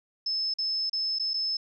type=tone with dropouts; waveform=sine; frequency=5230 Hz; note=E8; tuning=15 cents flat; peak=-26 dBFS; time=0.26-1.57 s; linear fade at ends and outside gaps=5 ms; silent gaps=0.539-0.585 / 0.897-0.93 / 1.187-1.196 / 1.335-1.34 s; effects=none